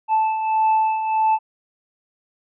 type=beating tone pair; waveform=triangle; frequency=875 / 876.6 Hz; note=A5 / A5; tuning=-10 / -7 cents; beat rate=1.6 Hz; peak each=-23 / -15 dBFS; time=0.08-1.39 s; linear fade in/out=50 ms; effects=resampled to 8000 Hz